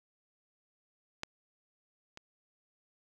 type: clicks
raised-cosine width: 0.2 ms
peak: -18 / -29 dBFS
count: 2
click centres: 1.234 / 2.174 s
effects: none